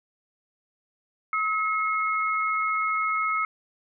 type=tone pair together; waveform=sine; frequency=1282.7 / 2168 Hz; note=E6 / C#7; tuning=-48 / -39 cents; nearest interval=major sixth; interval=909 cents; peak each=-24 / -28 dBFS; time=1.33-3.45 s; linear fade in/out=2 ms; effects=none